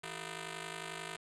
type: ring-modulated tone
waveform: 5% pulse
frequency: 277.2 Hz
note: C#4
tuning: in tune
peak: -27 dBFS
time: 0.03-1.17 s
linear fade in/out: 10 ms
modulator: 113 Hz
effects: resampled to 24000 Hz + 9-bit